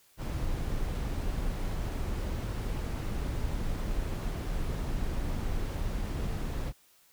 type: noise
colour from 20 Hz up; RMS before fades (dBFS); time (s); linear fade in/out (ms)
brown; -32; 0.17-6.73; 50
effects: white hiss -63 dBFS RMS until 7.12 s